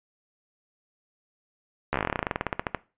slowing click train, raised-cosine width 0.5 ms, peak -10 dBFS, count 23, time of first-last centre 1.93-2.747 s, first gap 13 ms, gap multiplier 1.09, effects noise-tail reverb RT60 0.3 s tail -19 dB re dry + resampled to 8000 Hz

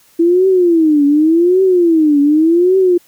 sine tone with vibrato, 329.6 Hz, E4, in tune, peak -7 dBFS, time 0.19-2.98 s, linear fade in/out 10 ms, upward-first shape triangle, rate 0.87 Hz, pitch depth 270 cents each way, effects white hiss -50 dBFS RMS until 3.07 s

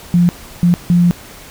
sine tone bursts at uneven times, 174.61 Hz, F3, in tune, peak -7 dBFS, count 3, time 0.14-0.29 / 0.63-0.74 / 0.9-1.11 s, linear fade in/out 0 ms, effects pink hiss -36 dBFS RMS until 1.5 s

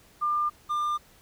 sine / triangle tone pair in turn, 1199 / 1199 Hz, D6 / D6, +36 / +36 cents, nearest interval unison, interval 0 cents, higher neither, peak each -23 dBFS, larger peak neither, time 0.21-0.5 / 0.69-0.98 s, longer neither, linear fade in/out 20 ms, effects pink hiss -57 dBFS RMS until 1.21 s

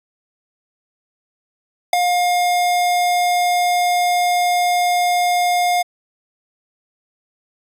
square tone with ADSR envelope, 711 Hz, F5, 31 cents sharp, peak -7 dBFS, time 1.93-5.83 s, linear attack 4 ms, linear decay 4 ms, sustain -8 dB, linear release 16 ms, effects resampled to 32000 Hz

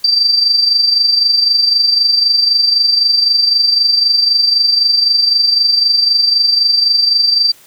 sine tone with amplitude modulation, 4676 Hz, D8, 8 cents flat, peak -6 dBFS, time 0.04-7.52 s, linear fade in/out 5 ms, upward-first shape sine, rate 23.9 Hz, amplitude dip 55%, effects white hiss -44 dBFS RMS until 7.66 s

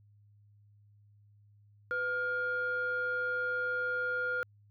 sine tone pair together, 499.6 / 1413 Hz, B4 / F6, +20 / +20 cents, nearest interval octave + tritone, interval 1800 cents, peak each -36 / -30 dBFS, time 1.91-4.43 s, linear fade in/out 0 ms, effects tanh soft clip ceiling -25 dBFS + added 103 Hz sine -59 dBFS peak until 4.7 s

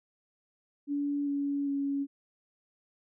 sine tone with pitch steps, 286.4 / 282.9 / 279.5 Hz, D4 / C#4 / C#4, -43 / +35 / +14 cents, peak -28 dBFS, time 0.87-2.07 s, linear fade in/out 50 ms, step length 400 ms, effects none

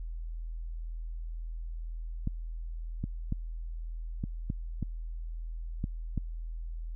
clicks, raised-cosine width 5 ms, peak -19 dBFS, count 8, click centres 2.274 / 3.04 / 3.324 / 4.239 / 4.501 / 4.827 / 5.841 / 6.177 s, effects added 41 Hz sine -35 dBFS peak until 6.95 s

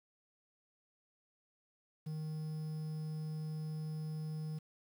triangle tone with quantisation, 155.56 Hz, D#3, in tune, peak -36 dBFS, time 2.06-4.59 s, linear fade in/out 10 ms, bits 10, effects none

